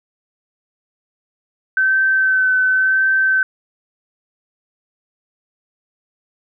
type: tone with vibrato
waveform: sine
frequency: 1533 Hz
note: G6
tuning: 39 cents flat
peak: -12 dBFS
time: 1.77-3.43 s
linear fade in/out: 2 ms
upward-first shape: sine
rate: 0.92 Hz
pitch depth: 20 cents each way
effects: none